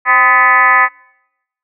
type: tone with frequency modulation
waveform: sine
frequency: 1499 Hz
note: F#6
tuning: 22 cents sharp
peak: -6 dBFS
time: 0.05-0.89 s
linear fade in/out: 50 ms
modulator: 241 Hz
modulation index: 2.5
effects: noise-tail reverb RT60 0.9 s tail -26 dB re dry